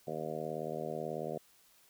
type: harmonic tone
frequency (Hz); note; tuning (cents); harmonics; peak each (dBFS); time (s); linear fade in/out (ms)
78.3; D#2; +11; 2 / 3 / 4 / 5 / 6 / 7 / 8 / 9; -45 / -46 / -50 / -43 / -43 / -43 / -43 / -45; 0.07-1.38; 5
effects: white hiss -65 dBFS RMS until 1.89 s